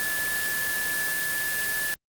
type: tone in noise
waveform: sine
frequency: 1728 Hz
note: A6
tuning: 32 cents flat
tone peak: -27 dBFS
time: 0-1.94 s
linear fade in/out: 0 ms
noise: white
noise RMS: -30 dBFS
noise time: 0-1.94 s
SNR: 0 dB
effects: Opus 32 kbps